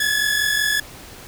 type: tone pair together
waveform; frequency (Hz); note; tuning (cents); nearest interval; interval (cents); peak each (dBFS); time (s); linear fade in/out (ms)
sawtooth; 1683.7 / 1729; G#6 / A6; +23 / -31; unison; 46; -17; 0-0.8; 5
effects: pink hiss -40 dBFS RMS until 1.27 s